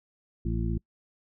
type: harmonic tone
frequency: 56.3 Hz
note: A1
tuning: 40 cents sharp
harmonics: 1 / 2 / 3 / 4 / 6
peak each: -29 / -32 / -34 / -35 / -37 dBFS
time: 0.45-0.78 s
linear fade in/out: 5 ms
effects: noise-tail reverb RT60 0.1 s tail -26 dB re dry